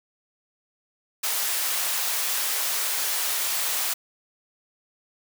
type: high-pass noise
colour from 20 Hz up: white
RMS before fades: -26 dBFS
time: 1.23-3.94 s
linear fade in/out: 10 ms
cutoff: 620 Hz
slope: 12 dB/octave
effects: none